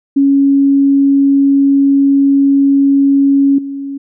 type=tone with level steps; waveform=sine; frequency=277.2 Hz; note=C#4; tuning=in tune; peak=-6 / -19 dBFS; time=0.16-3.98 s; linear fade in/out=10 ms; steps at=3.58 s; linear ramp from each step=5 ms; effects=none